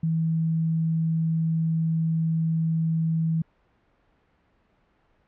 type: tone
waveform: sine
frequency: 162.2 Hz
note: E3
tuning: 28 cents flat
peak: -21 dBFS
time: 0.03-3.42 s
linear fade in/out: 5 ms
effects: pink hiss -65 dBFS RMS until 5.27 s + low-pass 2000 Hz 12 dB/octave